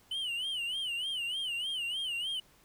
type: tone with vibrato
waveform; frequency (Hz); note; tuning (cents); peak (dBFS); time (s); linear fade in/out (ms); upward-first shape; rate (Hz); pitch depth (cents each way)
triangle; 2980; F#7; +12; -31; 0.11-2.4; 5; sine; 3.3; 140
effects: pink hiss -63 dBFS RMS until 2.64 s